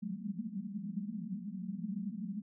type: band-pass noise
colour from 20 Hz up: white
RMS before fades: -40 dBFS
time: 0.02-2.42 s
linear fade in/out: 10 ms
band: 180 to 220 Hz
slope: 96 dB/octave
effects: none